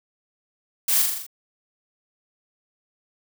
blue noise with echo, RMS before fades -21 dBFS, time 0.88-1.02 s, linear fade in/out 5 ms, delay 41 ms, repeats 6, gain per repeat -3 dB, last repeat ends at 1.266 s, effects none

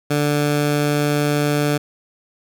15% pulse tone, 146.83 Hz, D3, in tune, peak -10 dBFS, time 0.1-1.78 s, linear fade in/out 10 ms, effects none

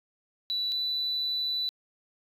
sine tone pair in turn, 3951 / 3976 Hz, B7 / B7, 0 / +11 cents, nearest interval unison, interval 11 cents, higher second, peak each -26 dBFS, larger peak neither, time 0.5-0.72 / 0.72-1.69 s, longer second, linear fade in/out 0 ms, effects tanh soft clip ceiling -23 dBFS

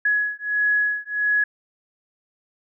sine beating tone pair, 1681 / 1682.5 Hz, G#6 / G#6, +20 / +22 cents, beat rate 1.5 Hz, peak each -22 dBFS, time 0.05-1.44 s, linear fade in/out 5 ms, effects none

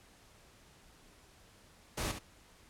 pink noise with echo, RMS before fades -36 dBFS, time 1.97-2.12 s, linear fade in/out 10 ms, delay 71 ms, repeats 1, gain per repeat -8 dB, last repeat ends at 2.191 s, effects pink hiss -61 dBFS RMS until 2.69 s + low-pass 11000 Hz 12 dB/octave

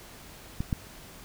clicks, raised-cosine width 5 ms, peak -17 / -14 dBFS, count 2, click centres 0.605 / 0.728 s, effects pink hiss -48 dBFS RMS until 1.24 s

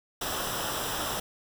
pink noise with comb filter, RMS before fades -32 dBFS, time 0.21-1.2 s, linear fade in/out 5 ms, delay 0.45 ms, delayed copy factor -0.65, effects none

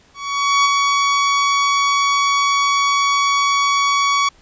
sawtooth tone with ADSR envelope, 1126 Hz, C#6, 27 cents sharp, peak -7 dBFS, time 0.14-4.29 s, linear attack 510 ms, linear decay 20 ms, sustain -3 dB, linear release 6 ms, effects pink hiss -52 dBFS RMS until 4.41 s + resampled to 16000 Hz

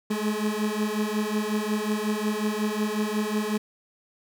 30% pulse beating tone pair, 209.6 / 215.1 Hz, G#3 / A3, +16 / -39 cents, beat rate 5.5 Hz, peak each -25 dBFS, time 0.1-3.58 s, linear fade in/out 10 ms, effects none

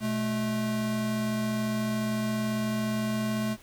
square tone pair together, 122.3 / 216.4 Hz, B2 / A3, -16 / -29 cents, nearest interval minor seventh, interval 987 cents, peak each -36 / -28 dBFS, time 0-3.57 s, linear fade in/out 50 ms, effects pink hiss -54 dBFS RMS until 3.62 s

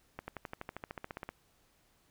accelerating click train, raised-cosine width 0.5 ms, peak -25 dBFS, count 16, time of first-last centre 0.19-1.29 s, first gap 90 ms, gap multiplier 0.97, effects pink hiss -70 dBFS RMS until 2.1 s

